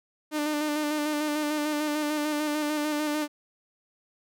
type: tone with vibrato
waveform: sawtooth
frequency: 300 Hz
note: D4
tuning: 37 cents sharp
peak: -22 dBFS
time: 0.31-3.28 s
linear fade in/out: 50 ms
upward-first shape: square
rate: 6.7 Hz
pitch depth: 27 cents each way
effects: none